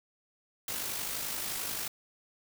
white noise with amplitude modulation, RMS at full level -34 dBFS, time 0.68-1.88 s, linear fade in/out 2 ms, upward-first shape sine, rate 51.5 Hz, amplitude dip 40%, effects none

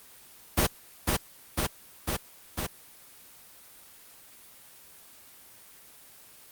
pink noise with echo, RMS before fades -23 dBFS, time 0.57-0.67 s, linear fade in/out 10 ms, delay 500 ms, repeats 4, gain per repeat -2 dB, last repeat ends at 2.67 s, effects white hiss -52 dBFS RMS until 6.51 s + Opus 24 kbps

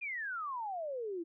sine exponential sweep, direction down, 2489 to 323 Hz, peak -36 dBFS, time 0.01-1.24 s, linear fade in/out 20 ms, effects none

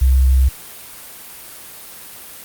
sine tone, 65.41 Hz, C2, in tune, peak -9 dBFS, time 0.01-0.49 s, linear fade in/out 10 ms, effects white hiss -36 dBFS RMS until 2.44 s + Opus 32 kbps

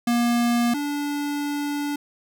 square tone pair in turn, 237.9 / 289.7 Hz, A#3 / D4, +35 / -24 cents, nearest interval minor third, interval 341 cents, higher second, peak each -19 / -25 dBFS, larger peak first, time 0.07-0.74 / 0.74-1.96 s, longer second, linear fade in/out 5 ms, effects none

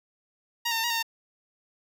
10% pulse tone with pitch steps, 942 / 912 / 903 / 950 / 918 / 911 Hz, A#5 / A#5 / A5 / A#5 / A#5 / A#5, +18 / -38 / +45 / +33 / -27 / -40 cents, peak -17 dBFS, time 0.65-1.028 s, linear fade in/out 10 ms, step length 63 ms, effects none

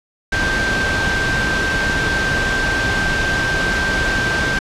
sine tone in noise, 1568 Hz, G6, in tune, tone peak -18 dBFS, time 0.32-4.59 s, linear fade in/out 5 ms, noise pink, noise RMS -20 dBFS, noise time 0.32-4.59 s, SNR -1 dB, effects low-pass 5000 Hz 12 dB/octave

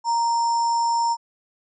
sine tone with sample-and-hold, 931 Hz, A#5, 2 cents flat, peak -18 dBFS, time 0.04-1.17 s, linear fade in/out 50 ms, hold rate 6300 Hz, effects resampled to 16000 Hz

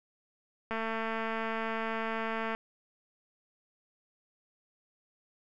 click train, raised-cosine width 0.5 ms, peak -20 dBFS, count 413, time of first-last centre 0.71-2.549 s, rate 224 Hz, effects none

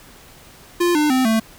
square tone with pitch steps, 349.2 / 300.5 / 258.6 / 222.5 Hz, F4 / D4 / C4 / A3, 0 / +40 / -20 / +20 cents, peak -15 dBFS, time 0.8-1.4 s, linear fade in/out 10 ms, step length 150 ms, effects pink hiss -45 dBFS RMS until 1.58 s

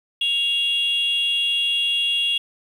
sine tone pair together, 2794 / 3333 Hz, F7 / G#7, 0 / +5 cents, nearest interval minor third, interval 305 cents, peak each -20 dBFS, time 0.21-2.38 s, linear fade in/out 5 ms, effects tanh soft clip ceiling -13 dBFS + 8-bit

